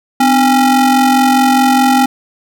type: ring-modulated tone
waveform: square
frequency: 277.2 Hz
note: C#4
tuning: in tune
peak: -5 dBFS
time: 0.2-2.06 s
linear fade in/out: 5 ms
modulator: 532 Hz
effects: none